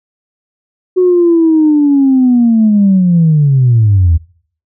sine linear sweep, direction down, 370 to 77.78 Hz, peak -4 dBFS, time 0.96-4.18 s, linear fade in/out 20 ms, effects noise-tail reverb RT60 0.5 s tail -22 dB re dry + tanh soft clip ceiling -1 dBFS

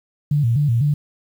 sine tone with vibrato, 130.81 Hz, C3, in tune, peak -14 dBFS, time 0.31-0.94 s, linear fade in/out 5 ms, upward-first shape square, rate 4 Hz, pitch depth 200 cents each way, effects 8-bit

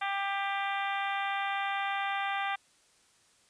harmonic tone, 395.9 Hz, G4, 17 cents sharp, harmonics 2 / 3 / 4 / 5 / 6 / 7 / 8 / 9, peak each -33 / -37 / -38 / -38 / -40 / -45 / -46 / -46 dBFS, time 0.01-2.56 s, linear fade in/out 10 ms, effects white hiss -65 dBFS RMS until 3.49 s + resampled to 22050 Hz

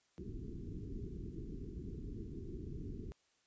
pink low-pass noise, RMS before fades -45 dBFS, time 0.18-3.12 s, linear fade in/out 0 ms, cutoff 420 Hz, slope 96 dB/octave, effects white hiss -75 dBFS RMS until 3.46 s + resampled to 16000 Hz

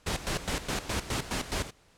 pink noise with tremolo, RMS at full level -30 dBFS, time 0.06-1.71 s, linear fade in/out 10 ms, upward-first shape square, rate 4.8 Hz, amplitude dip 75%, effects pink hiss -62 dBFS RMS until 1.97 s + low-pass 9000 Hz 12 dB/octave

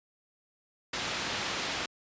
white low-pass noise, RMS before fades -34 dBFS, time 0.93-1.86 s, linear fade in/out 5 ms, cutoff 4100 Hz, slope 12 dB/octave, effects high-pass 60 Hz 12 dB/octave + resampled to 16000 Hz

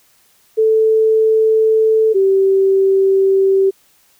sine tone pair in turn, 440 / 386.8 Hz, A4 / G4, 0 / -23 cents, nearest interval major second, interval 223 cents, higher first, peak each -9 dBFS, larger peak neither, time 0.57-2.14 / 2.14-3.71 s, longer neither, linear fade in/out 20 ms, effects white hiss -54 dBFS RMS until 4.19 s

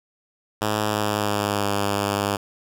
5% pulse tone with pitch glide, 106 to 101.1 Hz, G#2 to G#2, +36 to -46 cents, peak -10 dBFS, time 0.61-2.37 s, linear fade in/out 10 ms, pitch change -82 cents, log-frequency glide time 0.83-1.74 s, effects none

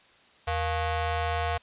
sawtooth ring-modulated tone, 392 Hz, G4, in tune, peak -19 dBFS, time 0.47-1.58 s, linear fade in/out 10 ms, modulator 310 Hz, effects white hiss -58 dBFS RMS until 1.62 s + resampled to 8000 Hz

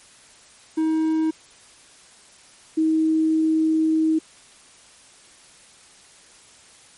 triangle / sine tone pair in turn, 317.3 / 317.3 Hz, D#4 / D#4, +34 / +34 cents, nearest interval unison, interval 0 cents, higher neither, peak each -16 / -16 dBFS, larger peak neither, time 0.77-1.31 / 2.77-4.19 s, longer second, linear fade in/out 10 ms, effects white hiss -50 dBFS RMS until 6.97 s + MP3 48 kbps

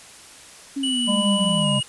sine linear sweep, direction down, 280 to 130 Hz, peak -23 dBFS, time 0.76-1.81 s, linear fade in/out 10 ms
square tone with pitch glide, 2949 to 2873 Hz, F#7 to F7, -6 to +48 cents, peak -23 dBFS, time 0.83-1.83 s, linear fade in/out 5 ms, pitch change -46 cents, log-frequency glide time 1.59-1.66 s
harmonic tone, 201.8 Hz, G#3, 49 cents flat, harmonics 1 / 3 / 5, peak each -22 / -27 / -29 dBFS, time 1.07-1.8 s, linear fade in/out 20 ms
effects white hiss -44 dBFS RMS until 1.88 s + resampled to 24000 Hz

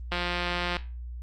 click train, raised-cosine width 0.3 ms, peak -13 dBFS, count 115, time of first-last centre 0.12-0.768 s, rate 176 Hz, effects added 60 Hz sine -35 dBFS peak until 1.22 s + Opus 32 kbps

